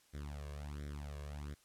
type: tone with flanger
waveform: sawtooth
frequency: 72.8 Hz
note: D2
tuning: 15 cents flat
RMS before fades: -45 dBFS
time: 0.13-1.55 s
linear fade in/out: 20 ms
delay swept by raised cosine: 0.53 to 1.83 ms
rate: 1.4 Hz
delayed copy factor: +0.95
effects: white hiss -69 dBFS RMS until 1.64 s + low-pass 11000 Hz 12 dB/octave